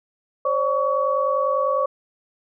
sine tone cluster, 532 / 582 / 1128 Hz, C5 / D5 / C#6, +29 / -16 / +30 cents, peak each -22 / -24 / -22 dBFS, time 0.45-1.86 s, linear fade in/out 5 ms, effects none

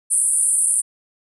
pink band-pass noise, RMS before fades -18 dBFS, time 0.1-0.82 s, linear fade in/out 20 ms, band 8800 to 10000 Hz, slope 96 dB/octave, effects none

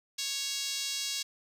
5% pulse tone with high-pass filter, 554 Hz, C#5, 1 cent flat, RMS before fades -34 dBFS, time 0.18-1.23 s, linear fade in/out 10 ms, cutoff 3600 Hz, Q 0.94, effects resampled to 32000 Hz

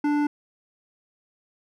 sine tone with hard clipping, 293.7 Hz, D4, in tune, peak -22 dBFS, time 0.04-0.27 s, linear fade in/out 5 ms, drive 12 dB, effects none

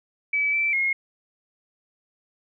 sine tone with pitch steps, 2295 / 2329 / 2153 Hz, D7 / D7 / C7, -40 / -15 / +49 cents, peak -20 dBFS, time 0.33-0.93 s, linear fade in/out 5 ms, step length 200 ms, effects none

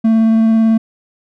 triangle tone with vibrato, 223.5 Hz, A3, 27 cents sharp, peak -6 dBFS, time 0.04-0.78 s, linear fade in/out 10 ms, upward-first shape triangle, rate 18 Hz, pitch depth 13 cents each way, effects none

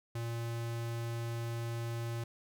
square tone, 116.54 Hz, A#2, in tune, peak -36 dBFS, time 0.15-2.24 s, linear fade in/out 5 ms, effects none

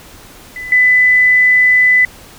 sine tone with level steps, 2000 Hz, B6, 21 cents sharp, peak -23 / -6 dBFS, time 0.56-2.05 s, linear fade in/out 2 ms, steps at 0.72 s, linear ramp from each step 2 ms, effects pink hiss -38 dBFS RMS until 2.38 s

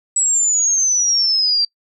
sine exponential sweep, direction down, 7880 to 4678 Hz, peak -13 dBFS, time 0.16-1.65 s, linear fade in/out 5 ms, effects noise-tail reverb RT60 0.1 s tail -24 dB re dry

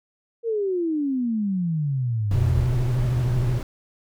sine exponential sweep, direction down, 472 to 73.42 Hz, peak -21 dBFS, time 0.43-2.69 s, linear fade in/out 50 ms
brown noise, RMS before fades -28 dBFS, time 2.31-3.63 s, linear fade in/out 2 ms
triangle tone with vibrato, 123.47 Hz, B2, in tune, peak -18 dBFS, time 2.34-3.59 s, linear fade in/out 10 ms, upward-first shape triangle, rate 13 Hz, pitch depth 120 cents each way
effects none

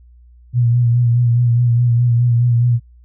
sine tone with vibrato, 120 Hz, B2, 49 cents flat, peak -10 dBFS, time 0.53-2.8 s, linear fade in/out 50 ms, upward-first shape sine, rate 4.8 Hz, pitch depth 38 cents each way, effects added 60 Hz sine -42 dBFS peak until 3.04 s

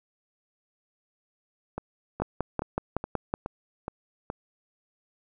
two click trains, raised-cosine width 1 ms, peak -12 / -18 dBFS, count 7 / 7, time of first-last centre 2.22-3.339 / 1.78-4.301 s, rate 5.36 / 2.38 Hz, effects none

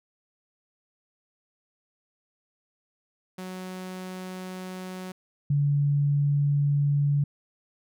sawtooth / sine tone pair in turn, 185 / 143.51 Hz, F#3 / D3, 0 / -40 cents, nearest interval major third, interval 440 cents, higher first, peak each -31 / -20 dBFS, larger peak second, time 3.38-5.12 / 5.5-7.24 s, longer neither, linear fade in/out 5 ms, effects none

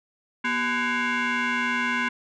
sine tone with frequency modulation, 241.3 Hz, B3, 40 cents flat, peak -20 dBFS, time 0.44-2.09 s, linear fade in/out 10 ms, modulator 628 Hz, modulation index 3.6, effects tanh soft clip ceiling -21 dBFS

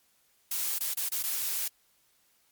blue noise with dropouts, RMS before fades -31 dBFS, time 0.51-1.68 s, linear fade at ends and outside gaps 5 ms, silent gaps 0.785-0.806 / 0.939-0.97 / 1.088-1.118 / 1.227-1.236 s, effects white hiss -68 dBFS RMS until 2.51 s + MP3 96 kbps

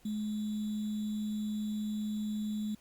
sine tone with sample-and-hold, 212.3 Hz, G#3, 38 cents sharp, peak -32 dBFS, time 0.05-2.75 s, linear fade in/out 5 ms, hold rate 3675 Hz, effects pink hiss -64 dBFS RMS until 2.8 s + Opus 48 kbps

